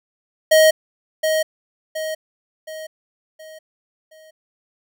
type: tone with echo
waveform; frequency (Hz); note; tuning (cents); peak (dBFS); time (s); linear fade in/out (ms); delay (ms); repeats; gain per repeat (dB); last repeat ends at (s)
square; 629; D#5; +19; -10; 0.51-0.71; 10; 720; 5; -7; 4.31
effects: none